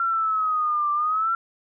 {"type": "exponential two-way sweep", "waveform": "sine", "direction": "down then up", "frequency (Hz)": [1369, 1174.7, 1369], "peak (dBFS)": -20, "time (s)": [0, 1.35], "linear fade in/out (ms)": 2, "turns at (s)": 0.92, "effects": []}